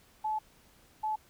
sine tone bursts at uneven times, 863 Hz, A5, 34 cents flat, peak -29 dBFS, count 2, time 0.24-0.39 / 1.03-1.16 s, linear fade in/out 10 ms, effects pink hiss -62 dBFS RMS until 1.29 s

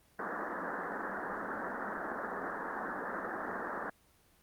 white band-pass noise, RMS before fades -38 dBFS, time 0.19-3.9 s, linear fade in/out 5 ms, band 180 to 1800 Hz, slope 96 dB/octave, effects pink hiss -66 dBFS RMS until 4.42 s + Opus 24 kbps

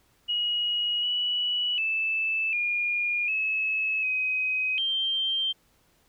sine tone with pitch steps, 2898 / 2943 / 2632 / 2424 / 2588 / 2522 / 3152 Hz, F#7 / F#7 / E7 / D#7 / E7 / D#7 / G7, -37 / -10 / -3 / -46 / -32 / +23 / +9 cents, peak -24 dBFS, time 0.28-5.53 s, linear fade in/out 20 ms, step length 750 ms, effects pink hiss -65 dBFS RMS until 6.08 s

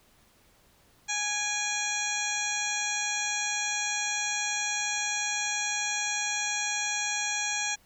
harmonic tone with a mistuned harmonic, 830.6 Hz, G#5, in tune, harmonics 1 / 2 / 3 / 4 / 5 / 7 / 8 / 9, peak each -37 / -35 / -34 / -38 / -39 / -35 / -35 / -38 dBFS, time 1.08-7.76 s, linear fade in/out 20 ms, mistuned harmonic 3, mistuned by -46 cents, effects pink hiss -62 dBFS RMS until 7.85 s

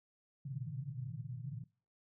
pink band-pass noise, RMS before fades -43 dBFS, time 0.45-1.64 s, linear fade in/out 5 ms, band 110 to 160 Hz, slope 96 dB/octave, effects noise-tail reverb RT60 0.4 s tail -22 dB re dry

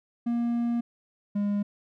triangle tone pair in turn, 236.3 / 204 Hz, A#3 / G#3, +24 / -31 cents, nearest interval minor third, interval 255 cents, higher first, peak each -22 dBFS, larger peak neither, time 0.26-0.81 / 1.35-1.63 s, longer first, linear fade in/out 10 ms, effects none

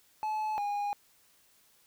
triangle tone pair in turn, 861 / 818.3 Hz, A5 / G#5, -38 / -26 cents, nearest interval minor second, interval 88 cents, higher first, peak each -28 / -28 dBFS, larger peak neither, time 0.23-0.58 / 0.58-0.93 s, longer neither, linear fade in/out 0 ms, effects white hiss -65 dBFS RMS until 1.86 s

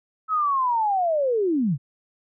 sine linear sweep, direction down, 1303 to 120 Hz, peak -19 dBFS, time 0.28-1.78 s, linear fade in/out 50 ms, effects none

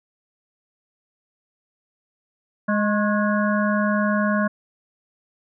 harmonic tone with a mistuned harmonic, 207.7 Hz, G#3, in tune, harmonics 1 / 3 / 5 / 7 / 8, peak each -20 / -25 / -27 / -28 / -29 dBFS, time 2.68-4.48 s, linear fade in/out 10 ms, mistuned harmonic 5, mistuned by +68 cents, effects none

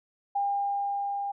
sine tone with level ramp, 803 Hz, G5, 41 cents sharp, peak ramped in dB -24 to -29 dBFS, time 0.35-1.32 s, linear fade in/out 10 ms, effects none

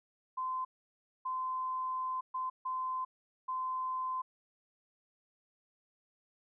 sine tone bursts at uneven times, 1031 Hz, C6, 26 cents flat, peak -33 dBFS, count 5, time 0.37-0.65 / 1.25-2.21 / 2.34-2.5 / 2.65-3.05 / 3.48-4.22 s, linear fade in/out 10 ms, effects none

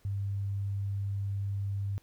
sine tone, 99.4 Hz, G2, 25 cents sharp, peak -30 dBFS, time 0.05-1.98 s, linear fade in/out 0 ms, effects pink hiss -66 dBFS RMS until 2.02 s

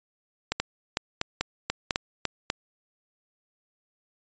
clicks, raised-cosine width 0.2 ms, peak -8 dBFS, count 10, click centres 0.52 / 0.6 / 0.971 / 1.214 / 1.41 / 1.7 / 1.908 / 1.959 / 2.253 / 2.501 s, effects resampled to 16000 Hz

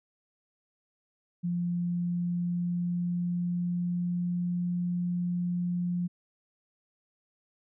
sine tone with pitch glide, 174.5 to 176.32 Hz, F3 to F3, -1 to +17 cents, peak -27 dBFS, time 1.43-6.08 s, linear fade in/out 20 ms, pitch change +18 cents, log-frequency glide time 1.76-4.73 s, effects none

